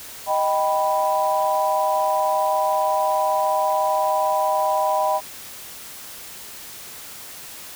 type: chord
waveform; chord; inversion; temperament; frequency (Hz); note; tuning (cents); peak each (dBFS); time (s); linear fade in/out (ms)
sine; Eb augmented; none; equal with one note detuned; 622.3 / 781.3 / 987.8; Eb5 / G5 / B5; 0 / -6 / 0; -22; 0.26-5.21; 50
effects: white hiss -38 dBFS RMS until 7.75 s